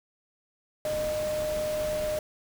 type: tone in noise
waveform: sine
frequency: 611 Hz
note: D#5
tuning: 32 cents flat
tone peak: -27 dBFS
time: 0.85-2.19 s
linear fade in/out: 2 ms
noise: pink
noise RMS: -38 dBFS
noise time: 0.85-2.19 s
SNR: +8 dB
effects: none